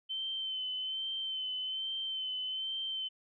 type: tone with vibrato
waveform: sine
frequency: 3078 Hz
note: G7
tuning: 32 cents flat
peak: -34 dBFS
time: 0.09-3.09 s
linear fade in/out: 20 ms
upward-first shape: sine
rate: 1.2 Hz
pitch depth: 29 cents each way
effects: none